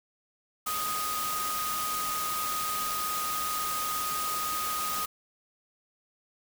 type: tone in noise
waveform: sine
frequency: 1244.5 Hz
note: D#6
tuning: in tune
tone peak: -31 dBFS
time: 0.66-5.06 s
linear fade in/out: 10 ms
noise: white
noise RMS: -34 dBFS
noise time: 0.66-5.06 s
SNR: 0 dB
effects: none